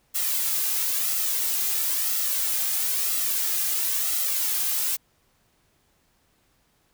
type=noise with flanger; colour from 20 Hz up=blue; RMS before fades=-25 dBFS; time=0.14-4.97 s; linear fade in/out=20 ms; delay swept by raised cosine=1.5 to 2.5 ms; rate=1 Hz; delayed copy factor=+0.5; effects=pink hiss -66 dBFS RMS until 6.93 s